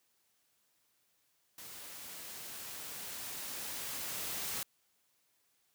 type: noise with level ramp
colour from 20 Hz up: white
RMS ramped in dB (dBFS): -49 to -38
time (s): 1.58-4.63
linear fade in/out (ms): 2
effects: white hiss -75 dBFS RMS until 5.74 s + high-pass 60 Hz 12 dB/octave